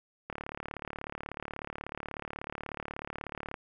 click train, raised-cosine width 0.5 ms, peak -22 dBFS, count 119, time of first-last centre 0.3-3.542 s, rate 36.4 Hz, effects none

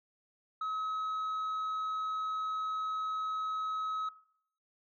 sine tone, 1280 Hz, D#6, 49 cents sharp, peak -30 dBFS, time 0.61-4.09 s, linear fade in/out 5 ms, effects noise-tail reverb RT60 0.6 s tail -20 dB re dry + tanh soft clip ceiling -32 dBFS

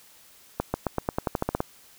accelerating click train, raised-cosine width 1 ms, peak -10 dBFS, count 12, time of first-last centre 0.6-1.604 s, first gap 140 ms, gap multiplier 0.91, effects white hiss -54 dBFS RMS until 1.98 s

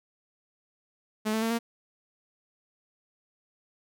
sawtooth tone with pitch steps, 215.5 / 220.9 / 226.5 / 232.2 Hz, A3 / A3 / A#3 / A#3, -36 / +7 / -50 / -7 cents, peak -22 dBFS, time 1.25-1.59 s, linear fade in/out 20 ms, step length 85 ms, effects none

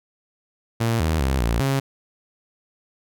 sawtooth tone with pitch steps, 114.9 / 79.6 / 66.6 / 57.5 / 136.2 Hz, A#2 / D#2 / C2 / A#1 / C#3, -25 / +40 / +31 / -23 / -30 cents, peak -15 dBFS, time 0.8-1.8 s, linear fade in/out 10 ms, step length 200 ms, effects none

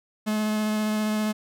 45% pulse tone with vibrato, 214 Hz, A3, 48 cents flat, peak -23 dBFS, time 0.26-1.33 s, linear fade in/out 20 ms, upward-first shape sine, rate 15 Hz, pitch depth 10 cents each way, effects none

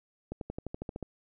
accelerating click train, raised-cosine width 2 ms, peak -23 dBFS, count 10, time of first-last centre 0.32-1.027 s, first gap 92 ms, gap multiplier 0.96, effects none

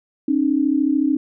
sine tone pair together, 270.3 / 304 Hz, C#4 / D#4, -44 / -40 cents, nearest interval major second, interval 204 cents, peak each -18 dBFS, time 0.28-1.17 s, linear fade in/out 5 ms, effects none

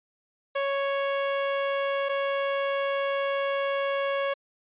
sawtooth tone pair in turn, 554.4 / 554.4 Hz, C#5 / C#5, 0 / 0 cents, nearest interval unison, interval 0 cents, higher neither, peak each -21 dBFS, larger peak neither, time 0.55-2.09 / 2.09-4.34 s, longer second, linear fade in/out 10 ms, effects resampled to 8000 Hz

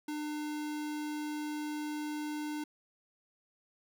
square tone, 300 Hz, D4, 37 cents sharp, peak -36 dBFS, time 0.08-2.64 s, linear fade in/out 5 ms, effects none

